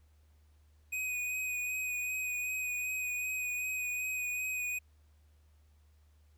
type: tone with vibrato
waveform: square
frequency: 2496 Hz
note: D#7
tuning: 5 cents sharp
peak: -34 dBFS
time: 0.92-4.79 s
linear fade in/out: 10 ms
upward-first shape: sine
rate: 2.6 Hz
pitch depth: 20 cents each way
effects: added 75 Hz sine -61 dBFS peak until 6.37 s + pink hiss -75 dBFS RMS until 6.37 s